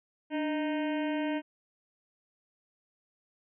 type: harmonic tone with a mistuned harmonic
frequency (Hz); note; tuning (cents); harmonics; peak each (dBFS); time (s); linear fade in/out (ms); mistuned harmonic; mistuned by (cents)
309.7; D#4; -8; 1 / 2 / 3 / 5 / 6 / 7 / 8 / 9 / 10; -30 / -36 / -40 / -44 / -46 / -47 / -48 / -49 / -50; 0.3-1.42; 50; 1; -72
effects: none